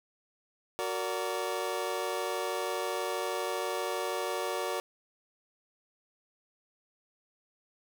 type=chord; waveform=25% pulse; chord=Gb augmented; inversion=none; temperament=just; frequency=370 / 462.5 / 578.1 Hz; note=Gb4 / Bb4 / D5; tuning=0 / -14 / -27 cents; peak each=-32 dBFS; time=0.79-4.8 s; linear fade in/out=0 ms; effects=none